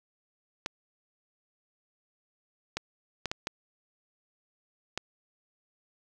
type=clicks; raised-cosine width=0.2 ms; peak=-14 dBFS; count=6; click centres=0.661 / 2.77 / 3.257 / 3.315 / 3.471 / 4.976 s; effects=none